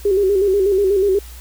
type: tone with vibrato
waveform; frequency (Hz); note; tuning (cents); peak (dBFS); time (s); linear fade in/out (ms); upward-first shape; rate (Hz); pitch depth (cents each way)
sine; 392; G4; 0; -12; 0.05-1.19; 5; square; 8.2; 64
effects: added 60 Hz sine -34 dBFS peak until 1.4 s + white hiss -42 dBFS RMS until 1.4 s